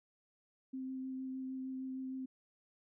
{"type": "tone with vibrato", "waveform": "sine", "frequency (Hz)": 261.6, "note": "C4", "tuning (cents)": 0, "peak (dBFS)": -39, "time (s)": [0.73, 2.26], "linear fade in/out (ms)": 10, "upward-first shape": "sine", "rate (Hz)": 6.5, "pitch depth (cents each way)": 10, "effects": []}